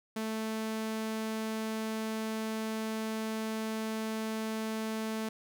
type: tone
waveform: sawtooth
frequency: 220 Hz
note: A3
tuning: in tune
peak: -29 dBFS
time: 0.16-5.29 s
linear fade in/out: 5 ms
effects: none